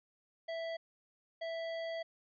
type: tone bursts at uneven times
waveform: square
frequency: 659.3 Hz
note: E5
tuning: in tune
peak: -38 dBFS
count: 2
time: 0.48-0.77 / 1.41-2.03 s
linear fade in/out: 10 ms
effects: resampled to 11025 Hz